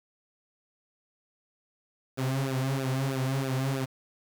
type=tone with flanger; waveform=sawtooth; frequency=133.2 Hz; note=C3; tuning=31 cents sharp; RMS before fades=-29 dBFS; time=2.17-3.86 s; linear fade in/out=20 ms; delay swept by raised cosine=0.94 to 5.44 ms; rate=3.1 Hz; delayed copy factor=-0.95; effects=9-bit